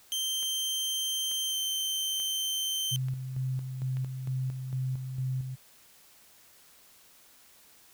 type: tone with pitch glide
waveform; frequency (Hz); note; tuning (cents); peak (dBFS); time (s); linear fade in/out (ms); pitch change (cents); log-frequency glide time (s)
sawtooth; 3136 to 3111; G7 to G7; 0 to -14; -26; 0.12-2.96; 0; -14; 1.47-1.55
type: click train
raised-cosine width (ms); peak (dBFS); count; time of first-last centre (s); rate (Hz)
0.3; -32; 5; 0.43-3.97; 1.13
type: tone with tremolo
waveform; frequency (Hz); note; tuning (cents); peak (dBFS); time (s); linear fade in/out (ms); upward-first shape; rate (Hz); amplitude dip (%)
sine; 130; C3; -11; -28; 2.91-5.56; 20; square; 2.2; 50
effects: white hiss -58 dBFS RMS until 7.93 s